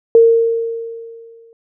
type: tone with exponential decay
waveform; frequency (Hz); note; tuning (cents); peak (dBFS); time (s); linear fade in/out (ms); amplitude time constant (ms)
sine; 458.8; A#4; -28; -3; 0.15-1.53; 1; 300
effects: none